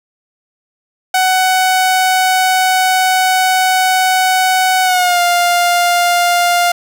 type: tone with pitch glide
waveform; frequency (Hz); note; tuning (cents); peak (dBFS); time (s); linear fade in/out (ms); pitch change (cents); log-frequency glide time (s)
sawtooth; 747 to 701; F#5 to F5; +16 to +6; -6; 1.14-6.72; 5; -110; 4.83-5.2
effects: none

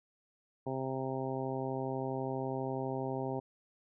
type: harmonic tone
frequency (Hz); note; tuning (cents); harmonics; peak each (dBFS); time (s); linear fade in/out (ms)
132.2; C3; +18; 1 / 2 / 3 / 4 / 5 / 6 / 7; -40 / -40 / -39 / -42 / -43 / -43 / -45; 0.66-3.4; 10
effects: none

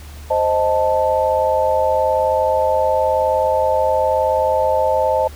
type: chord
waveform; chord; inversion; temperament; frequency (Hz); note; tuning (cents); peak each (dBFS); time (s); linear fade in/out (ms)
sine; A diminished; first; equal; 523.3 / 622.3 / 880; C5 / Eb5 / A5; 0 / 0 / 0; -18; 0.3-5.28; 10
effects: added 74 Hz sine -33 dBFS peak until 5.35 s + pink hiss -42 dBFS RMS until 5.35 s

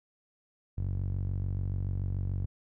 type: tone with band-pass filter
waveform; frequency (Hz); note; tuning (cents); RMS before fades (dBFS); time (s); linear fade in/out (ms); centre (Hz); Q
sawtooth; 46.9; F#1; +24; -32; 0.77-2.46; 10; 96; 2.1
effects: none

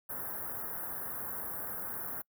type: band-stop noise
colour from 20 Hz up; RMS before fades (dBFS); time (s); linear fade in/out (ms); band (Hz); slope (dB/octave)
white; -39; 0.09-2.22; 10; 1700 to 11000; 48
effects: noise-tail reverb RT60 0.1 s tail -26 dB re dry + high-pass 60 Hz 12 dB/octave

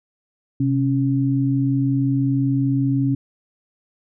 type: tone pair together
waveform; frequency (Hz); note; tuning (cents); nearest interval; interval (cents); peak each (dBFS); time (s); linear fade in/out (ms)
sine; 130.11 / 275.7; C3 / C#4; -9 / -9; octave + minor second; 1300; -19; 0.6-3.15; 5
effects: none

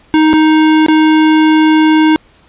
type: tone with dropouts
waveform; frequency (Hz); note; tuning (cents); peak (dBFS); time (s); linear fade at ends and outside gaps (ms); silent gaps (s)
square; 312.2; D#4; +6; -6; 0.14-2.16; 0; 0.331-0.337 / 0.863-0.884
effects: pink hiss -47 dBFS RMS until 2.48 s + resampled to 8000 Hz

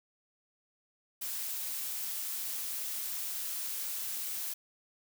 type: noise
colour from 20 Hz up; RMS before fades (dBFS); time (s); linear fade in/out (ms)
blue; -37; 1.21-4.54; 10
effects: none

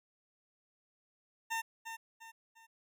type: tone with echo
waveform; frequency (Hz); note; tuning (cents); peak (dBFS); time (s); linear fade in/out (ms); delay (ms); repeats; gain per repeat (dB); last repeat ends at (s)
20% pulse; 906; A#5; -50; -29; 1.5-1.62; 20; 350; 3; -8; 2.67
effects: none

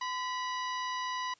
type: harmonic tone with a mistuned harmonic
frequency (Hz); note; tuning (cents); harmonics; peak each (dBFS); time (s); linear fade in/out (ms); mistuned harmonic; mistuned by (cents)
978; B5; -17; 1 / 2 / 3 / 4 / 5 / 6; -34 / -40 / -44 / -46 / -48 / -50; 0.01-1.34; 5; 1; +62
effects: white hiss -65 dBFS RMS until 1.39 s + resampled to 16000 Hz

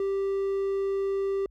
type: tone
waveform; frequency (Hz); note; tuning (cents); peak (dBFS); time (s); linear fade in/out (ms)
triangle; 392; G4; 0; -23; 0-1.46; 2
effects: added 50 Hz sine -54 dBFS peak until 1.5 s

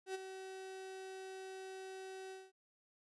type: tone with ADSR envelope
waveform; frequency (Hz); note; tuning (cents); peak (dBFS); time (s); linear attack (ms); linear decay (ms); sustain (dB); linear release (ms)
35% pulse; 380; F#4; +46; -36; 0.06-2.52; 86; 20; -9; 210
effects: resampled to 24000 Hz

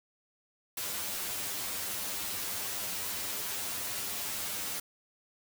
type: noise with comb filter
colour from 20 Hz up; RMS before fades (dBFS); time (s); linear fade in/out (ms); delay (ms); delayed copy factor
white; -36; 0.77-4.8; 5; 10; +0.7
effects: none

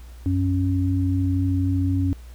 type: tone pair together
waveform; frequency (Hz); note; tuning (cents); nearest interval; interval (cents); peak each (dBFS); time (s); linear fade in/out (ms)
sine; 93.07 / 275.3; F#2 / C#4; +11 / -12; octave + perfect fifth; 1877; -20 / -23; 0.26-2.13; 0
effects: added 60 Hz sine -38 dBFS peak until 2.34 s + pink hiss -53 dBFS RMS until 2.34 s

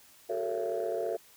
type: tone cluster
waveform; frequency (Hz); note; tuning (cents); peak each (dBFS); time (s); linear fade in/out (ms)
sine; 370.8 / 419.7 / 454.6 / 562 / 673; F#4 / G#4 / A#4 / C#5 / E5; +4 / +18 / -43 / +24 / +36; -36 / -40 / -33 / -36 / -34; 0.29-1.17; 10
effects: tanh soft clip ceiling -23 dBFS + white hiss -58 dBFS RMS until 1.36 s

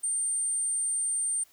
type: tone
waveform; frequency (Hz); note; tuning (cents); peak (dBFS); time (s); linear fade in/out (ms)
sine; 8870; C#9; 0; -26; 0.03-1.44; 10
effects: white hiss -61 dBFS RMS until 1.52 s

